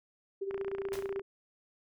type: tone with tremolo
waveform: sine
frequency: 392 Hz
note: G4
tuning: in tune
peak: -31 dBFS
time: 0.41-1.22 s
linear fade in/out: 10 ms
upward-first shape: sine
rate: 16 Hz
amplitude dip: 65%
type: click train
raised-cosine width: 0.5 ms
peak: -28 dBFS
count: 21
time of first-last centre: 0.51-1.195 s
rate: 29.2 Hz
type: noise with exponential decay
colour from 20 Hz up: pink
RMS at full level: -40 dBFS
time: 0.93-1.14 s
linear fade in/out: 1 ms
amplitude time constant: 45 ms
effects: none